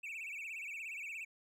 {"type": "tone with vibrato", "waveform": "triangle", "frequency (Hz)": 2459, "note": "D#7", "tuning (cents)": -21, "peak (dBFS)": -40, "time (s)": [0.03, 1.25], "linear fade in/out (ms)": 10, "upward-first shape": "sine", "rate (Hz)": 17, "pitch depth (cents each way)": 170, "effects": []}